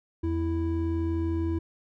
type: tone pair together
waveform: triangle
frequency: 83.45 / 329.6 Hz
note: E2 / E4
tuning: +22 / 0 cents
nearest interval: 2 octaves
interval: 2378 cents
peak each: -26 dBFS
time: 0.23-1.59 s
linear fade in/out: 10 ms
effects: none